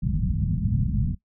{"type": "low-pass noise", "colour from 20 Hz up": "white", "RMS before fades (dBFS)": -24, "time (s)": [0.02, 1.15], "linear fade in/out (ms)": 10, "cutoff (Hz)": 200, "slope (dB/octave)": 48, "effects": ["noise-tail reverb RT60 0.1 s tail -17 dB re dry"]}